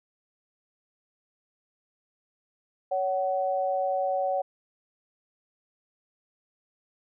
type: tone pair together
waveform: sine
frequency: 560.3 / 751 Hz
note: C#5 / F#5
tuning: +18 / +26 cents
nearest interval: perfect fourth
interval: 508 cents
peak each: -27 dBFS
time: 2.91-4.42 s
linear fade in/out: 10 ms
effects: none